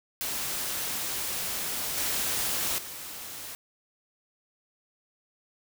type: noise with level steps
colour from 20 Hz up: white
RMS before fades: -32 / -29 / -40 dBFS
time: 0.21-3.55 s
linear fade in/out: 0 ms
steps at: 1.97 / 2.78 s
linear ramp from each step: 5 ms
effects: none